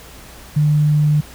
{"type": "tone", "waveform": "sine", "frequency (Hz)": 150, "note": "D3", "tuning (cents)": 37, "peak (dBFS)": -11, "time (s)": [0.56, 1.21], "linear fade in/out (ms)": 10, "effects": ["added 60 Hz sine -43 dBFS peak until 1.34 s", "pink hiss -40 dBFS RMS until 1.34 s"]}